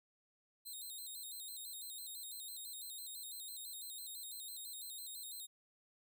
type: tone with vibrato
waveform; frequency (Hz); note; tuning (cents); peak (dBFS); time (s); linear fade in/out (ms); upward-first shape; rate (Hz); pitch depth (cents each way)
5% pulse; 3913; B7; -17; -39; 0.65-5.47; 20; square; 6; 83
effects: none